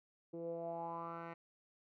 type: tone with low-pass filter sweep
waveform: 10% pulse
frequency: 167.6 Hz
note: E3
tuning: 29 cents sharp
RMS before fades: -44 dBFS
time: 0.33-1.34 s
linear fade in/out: 10 ms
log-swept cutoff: 400 to 1800 Hz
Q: 5.6
effects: none